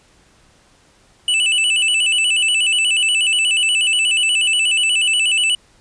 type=tone with vibrato; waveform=square; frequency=2794 Hz; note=F7; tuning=in tune; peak=-14 dBFS; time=1.28-5.55 s; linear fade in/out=2 ms; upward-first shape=square; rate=8.3 Hz; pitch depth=96 cents each way; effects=pink hiss -53 dBFS RMS until 5.8 s + resampled to 22050 Hz